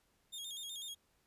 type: tone with vibrato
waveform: sawtooth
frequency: 3456 Hz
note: A7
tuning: 32 cents flat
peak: -40 dBFS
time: 0.32-0.95 s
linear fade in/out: 20 ms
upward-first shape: square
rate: 8 Hz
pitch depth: 84 cents each way
effects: pink hiss -75 dBFS RMS until 1.26 s + resampled to 32000 Hz